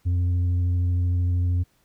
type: tone with tanh clipping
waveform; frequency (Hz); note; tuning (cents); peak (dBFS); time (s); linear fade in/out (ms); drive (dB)
triangle; 88.7; F2; +27; -20; 0.05-1.64; 20; 8
effects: pink hiss -65 dBFS RMS until 1.84 s